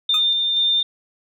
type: tone with tremolo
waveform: sine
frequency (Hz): 3605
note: A7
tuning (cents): +41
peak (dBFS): -15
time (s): 0.09-0.83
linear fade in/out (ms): 5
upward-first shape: square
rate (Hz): 2.1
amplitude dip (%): 25
type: tone with exponential decay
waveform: 25% pulse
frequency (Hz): 1250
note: D#6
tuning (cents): +8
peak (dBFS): -18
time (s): 0.14-0.25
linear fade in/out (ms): 2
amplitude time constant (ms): 22
effects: none